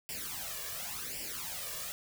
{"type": "noise with flanger", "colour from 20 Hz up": "white", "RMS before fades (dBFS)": -40, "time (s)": [0.09, 1.92], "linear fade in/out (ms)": 0, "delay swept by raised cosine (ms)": [0.38, 1.78], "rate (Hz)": 0.91, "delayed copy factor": 0.8, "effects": []}